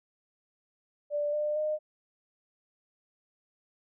sine tone with pitch steps, 587.3 / 599.3 / 611.5 Hz, D5 / D5 / D#5, 0 / +35 / -30 cents, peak -27 dBFS, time 1.1-1.79 s, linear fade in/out 50 ms, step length 230 ms, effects none

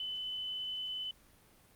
sine tone, 3017 Hz, F#7, 33 cents sharp, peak -36 dBFS, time 0-1.11 s, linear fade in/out 2 ms, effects pink hiss -63 dBFS RMS until 1.75 s + Opus 32 kbps

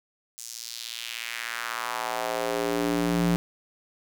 square tone with high-pass filter sweep, 58.27 Hz, A#1, in tune, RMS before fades -29 dBFS, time 0.38-3.36 s, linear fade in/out 0 ms, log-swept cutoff 6900 to 160 Hz, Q 2, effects none

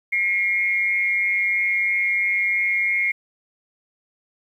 sine tone with amplitude modulation, 2152 Hz, C7, 48 cents sharp, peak -15 dBFS, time 0.12-3.12 s, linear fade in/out 10 ms, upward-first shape sine, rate 199 Hz, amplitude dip 65%, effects 9-bit

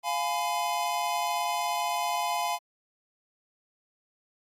square chord, F diminished, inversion none, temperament just, 698.5 / 838.1 / 1005.8 Hz, F5 / Ab5 / Cb6, 0 / +16 / +31 cents, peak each -32 dBFS, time 0.03-2.59 s, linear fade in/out 50 ms, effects AAC 48 kbps

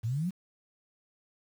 sine exponential sweep, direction up, 105.3 to 196 Hz, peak -28 dBFS, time 0.03-0.31 s, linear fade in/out 20 ms, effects 9-bit

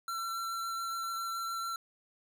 square tone with vibrato, 1353 Hz, E6, 45 cents sharp, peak -35 dBFS, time 0.08-1.76 s, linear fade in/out 2 ms, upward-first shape triangle, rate 7.1 Hz, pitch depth 13 cents each way, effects none

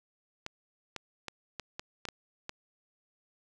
clicks, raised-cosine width 0.2 ms, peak -20 dBFS, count 8, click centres 0.464 / 0.963 / 1.283 / 1.597 / 1.795 / 2.053 / 2.087 / 2.494 s, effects none

